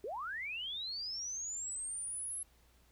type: linear sweep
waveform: sine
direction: up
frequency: 365.5 to 11090 Hz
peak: -38 dBFS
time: 0.04-2.43 s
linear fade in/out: 2 ms
effects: added 60 Hz sine -66 dBFS peak until 2.91 s + pink hiss -69 dBFS RMS until 2.91 s